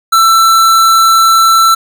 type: tone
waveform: square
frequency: 1335 Hz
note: E6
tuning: 22 cents sharp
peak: -5 dBFS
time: 0.12-1.75 s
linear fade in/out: 10 ms
effects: none